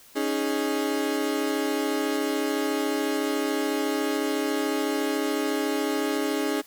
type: chord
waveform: 35% pulse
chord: C# suspended second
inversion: none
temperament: equal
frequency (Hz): 277.2 / 311.1 / 415.3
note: C#4 / D#4 / G#4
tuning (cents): 0 / 0 / 0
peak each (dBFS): -27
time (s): 0.15-6.62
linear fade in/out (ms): 20
effects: white hiss -52 dBFS RMS until 6.66 s